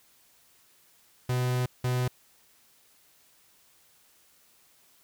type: tone bursts at uneven times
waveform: 45% pulse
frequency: 125.4 Hz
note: B2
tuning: 27 cents sharp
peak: -25 dBFS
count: 2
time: 1.29-1.66 / 1.84-2.08 s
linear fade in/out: 5 ms
effects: white hiss -62 dBFS RMS until 5.03 s